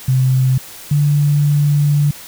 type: tone pair in turn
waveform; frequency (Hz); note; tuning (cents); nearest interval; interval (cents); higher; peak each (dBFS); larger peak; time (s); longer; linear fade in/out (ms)
sine; 130 / 145.92; C3 / D3; -11 / -11; major second; 200; second; -10; neither; 0.08-0.58 / 0.91-2.11; second; 5
effects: white hiss -35 dBFS RMS until 2.27 s